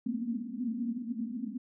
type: band-pass noise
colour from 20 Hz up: white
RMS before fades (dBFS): -35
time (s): 0.06-1.58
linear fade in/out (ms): 10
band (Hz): 220 to 250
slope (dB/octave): 96
effects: none